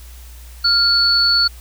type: tone pair together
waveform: sine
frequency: 1396.9 / 4435 Hz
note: F6 / C#8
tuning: 0 / 0 cents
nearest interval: octave + minor sixth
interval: 2000 cents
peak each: -19 / -12 dBFS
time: 0.64-1.48 s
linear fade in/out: 10 ms
effects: added 60 Hz sine -35 dBFS peak until 1.6 s + white hiss -45 dBFS RMS until 1.6 s